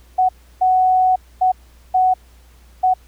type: tone bursts at uneven times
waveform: sine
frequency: 743 Hz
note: F#5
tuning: 7 cents sharp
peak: -11 dBFS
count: 5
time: 0.18-0.29 / 0.61-1.16 / 1.41-1.52 / 1.94-2.14 / 2.83-2.94 s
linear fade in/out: 10 ms
effects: added 60 Hz sine -45 dBFS peak until 3.07 s + pink hiss -54 dBFS RMS until 3.07 s